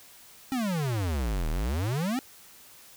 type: exponential two-way sweep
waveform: square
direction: down then up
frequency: 274.2 to 36.71 to 274.2 Hz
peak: -27 dBFS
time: 0.52-2.19 s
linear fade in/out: 0 ms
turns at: 1.49 s
effects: white hiss -52 dBFS RMS until 2.96 s